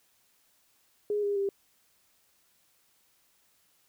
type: tone with pitch steps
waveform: sine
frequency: 415.3 / 405.6 / 396.1 Hz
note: G#4 / G#4 / G4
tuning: 0 / -41 / +18 cents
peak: -26 dBFS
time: 1.1-1.49 s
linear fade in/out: 2 ms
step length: 130 ms
effects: white hiss -68 dBFS RMS until 3.88 s